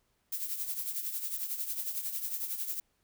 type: noise with tremolo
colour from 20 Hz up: violet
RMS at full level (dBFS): -33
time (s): 0.32-2.8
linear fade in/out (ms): 5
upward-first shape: triangle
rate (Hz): 11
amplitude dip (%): 70
effects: pink hiss -75 dBFS RMS until 3.03 s